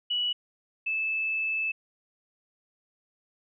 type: tone pair in turn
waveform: sine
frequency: 2940 / 2622 Hz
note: F#7 / E7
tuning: -12 / -10 cents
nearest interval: major second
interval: 198 cents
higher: first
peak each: -25 / -26 dBFS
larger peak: first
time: 0.1-0.33 / 0.86-1.72 s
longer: second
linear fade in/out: 10 ms
effects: none